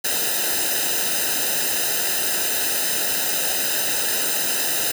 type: noise with comb filter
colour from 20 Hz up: white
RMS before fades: -22 dBFS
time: 0.04-4.92 s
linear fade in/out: 10 ms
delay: 0.89 ms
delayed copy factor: -0.9
effects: none